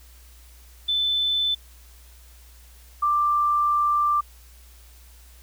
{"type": "tone pair in turn", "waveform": "sine", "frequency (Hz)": [3518, 1181.1], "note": ["A7", "D6"], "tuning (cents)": [-1, 9], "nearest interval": "octave + perfect fifth", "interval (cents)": 1890, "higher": "first", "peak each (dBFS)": [-20, -18], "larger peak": "second", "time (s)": [[0.88, 1.55], [3.02, 4.21]], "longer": "second", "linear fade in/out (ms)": 10, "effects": ["added 60 Hz sine -47 dBFS peak until 5.42 s", "white hiss -54 dBFS RMS until 5.42 s"]}